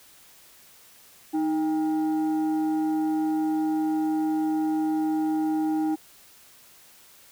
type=tone pair together; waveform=sine; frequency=312 / 797.9 Hz; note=D#4 / G5; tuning=+5 / +30 cents; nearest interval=octave + major third; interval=1625 cents; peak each=-21 / -30 dBFS; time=1.33-5.96 s; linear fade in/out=20 ms; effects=tanh soft clip ceiling -19 dBFS + white hiss -53 dBFS RMS until 7.31 s